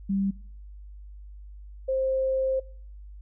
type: tone pair in turn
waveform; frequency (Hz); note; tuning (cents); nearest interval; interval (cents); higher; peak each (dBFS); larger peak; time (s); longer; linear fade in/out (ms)
sine; 196 / 527.4; G3 / C5; 0 / +14; octave + perfect fourth; 1714; second; -23 / -23; neither; 0.09-0.31 / 1.88-2.6; second; 10
effects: noise-tail reverb RT60 0.5 s tail -22 dB re dry + added 50 Hz sine -41 dBFS peak until 3.21 s